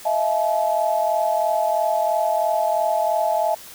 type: tone cluster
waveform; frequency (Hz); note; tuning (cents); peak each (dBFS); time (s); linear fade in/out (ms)
sine; 636 / 679 / 858; D#5 / F5 / A5; +38 / -49 / -44; -22; 0.05-3.55; 10
effects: white hiss -41 dBFS RMS until 3.74 s

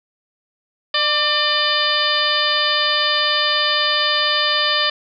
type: harmonic tone with a mistuned harmonic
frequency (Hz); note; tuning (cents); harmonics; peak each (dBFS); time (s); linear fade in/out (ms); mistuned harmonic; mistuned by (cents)
599; D5; +34; 1 / 2 / 3 / 4 / 5 / 6 / 7 / 8; -26 / -23 / -22 / -28 / -22 / -22 / -27 / -23; 0.94-4.9; 5; 2; -37
effects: none

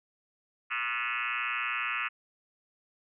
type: tone with frequency modulation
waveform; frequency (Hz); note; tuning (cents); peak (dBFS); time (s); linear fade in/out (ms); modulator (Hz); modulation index
sine; 1958; B6; -15; -29; 0.7-2.09; 20; 121; 6.5
effects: none

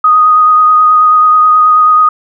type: tone with vibrato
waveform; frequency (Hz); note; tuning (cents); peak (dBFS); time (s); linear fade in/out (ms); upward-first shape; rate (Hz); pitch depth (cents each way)
sine; 1244.5; D#6; 0; -3; 0.04-2.09; 5; sine; 9.3; 15
effects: none

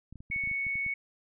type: clicks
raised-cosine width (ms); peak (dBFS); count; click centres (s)
5; -33; 11; 0.126 / 0.157 / 0.205 / 0.302 / 0.362 / 0.438 / 0.474 / 0.514 / 0.667 / 0.756 / 0.864
type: tone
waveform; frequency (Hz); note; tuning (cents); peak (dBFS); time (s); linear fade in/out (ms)
sine; 2217; C#7; 0; -29; 0.31-0.94; 5
effects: none

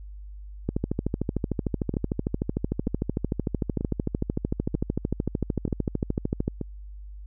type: two click trains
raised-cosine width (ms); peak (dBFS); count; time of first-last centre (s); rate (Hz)
3; -12 / -16; 78 / 6; 0.69-6.479 / 1.94-6.613; 13.3 / 1.07
effects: added 50 Hz sine -38 dBFS peak until 7.26 s

